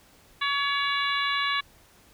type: harmonic tone with a mistuned harmonic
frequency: 564 Hz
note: C#5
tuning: 30 cents sharp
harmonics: 2 / 3 / 4 / 5 / 6 / 7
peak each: -28 / -30 / -31 / -34 / -33 / -34 dBFS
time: 0.41-1.61 s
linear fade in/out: 10 ms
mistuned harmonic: 6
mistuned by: +31 cents
effects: pink hiss -57 dBFS RMS until 2.13 s